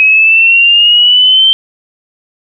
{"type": "exponential sweep", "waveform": "sine", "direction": "up", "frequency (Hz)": [2538, 3136], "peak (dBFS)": -3, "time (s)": [0, 1.53], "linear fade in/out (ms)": 0, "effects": []}